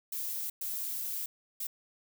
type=noise bursts at uneven times; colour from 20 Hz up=violet; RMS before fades=-36 dBFS; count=3; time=0.12-0.5 / 0.61-1.26 / 1.6-1.67 s; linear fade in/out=5 ms; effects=none